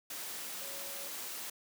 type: tone in noise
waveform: sine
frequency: 554.4 Hz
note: C#5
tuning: in tune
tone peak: -51 dBFS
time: 0.61-1.08 s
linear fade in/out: 5 ms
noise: white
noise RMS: -42 dBFS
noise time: 0.1-1.5 s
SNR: -12 dB
effects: high-pass 200 Hz 12 dB/octave